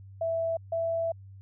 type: tone pair in turn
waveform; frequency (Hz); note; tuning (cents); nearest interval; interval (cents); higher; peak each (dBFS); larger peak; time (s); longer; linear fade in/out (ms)
sine; 659.3 / 662.5; E5 / E5; 0 / +9; unison; 9; second; -26; neither; 0.21-0.57 / 0.72-1.12; second; 5
effects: added 97 Hz sine -45 dBFS peak until 1.41 s